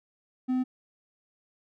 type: tone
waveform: triangle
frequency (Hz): 255.4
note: C4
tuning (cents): -42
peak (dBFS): -22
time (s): 0.48-0.64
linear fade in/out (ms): 20
effects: none